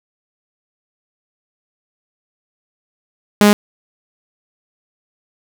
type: tone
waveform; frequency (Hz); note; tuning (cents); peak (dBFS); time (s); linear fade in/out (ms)
sawtooth; 207; G#3; -5; -3; 3.41-3.53; 0
effects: none